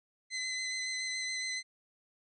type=tone with vibrato; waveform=20% pulse; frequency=2037 Hz; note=C7; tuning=47 cents flat; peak=-29 dBFS; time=0.3-1.63 s; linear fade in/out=50 ms; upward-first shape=square; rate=7.1 Hz; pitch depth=12 cents each way; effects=resampled to 24000 Hz